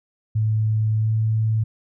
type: tone with pitch glide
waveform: sine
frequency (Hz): 108.9 to 110.23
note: A2 to A2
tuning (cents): -17 to +4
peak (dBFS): -17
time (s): 0.35-1.64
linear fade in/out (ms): 10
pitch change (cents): +21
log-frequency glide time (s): 0.97-1.11
effects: none